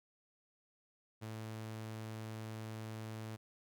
sawtooth tone, 110 Hz, A2, in tune, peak -39 dBFS, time 1.21-3.37 s, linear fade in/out 20 ms, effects none

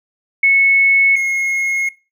sine / triangle tone pair in turn, 2200 / 2161 Hz, C#7 / C#7, -14 / -45 cents, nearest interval unison, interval 31 cents, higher first, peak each -8 / -13 dBFS, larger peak first, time 0.43-1.16 / 1.16-1.89 s, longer neither, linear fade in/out 5 ms, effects noise-tail reverb RT60 0.3 s tail -20 dB re dry

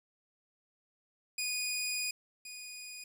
15% pulse tone pair in turn, 2469 / 2469 Hz, D#7 / D#7, -14 / -14 cents, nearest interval unison, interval 0 cents, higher neither, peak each -26 / -37 dBFS, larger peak first, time 1.38-2.11 / 2.45-3.04 s, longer first, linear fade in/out 5 ms, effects 10-bit

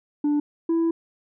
sine tone pair in turn, 293.7 / 331.1 Hz, D4 / E4, 0 / +8 cents, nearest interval major second, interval 208 cents, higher second, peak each -16 / -16 dBFS, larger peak neither, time 0.24-0.4 / 0.69-0.91 s, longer second, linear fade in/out 5 ms, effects tanh soft clip ceiling -18 dBFS

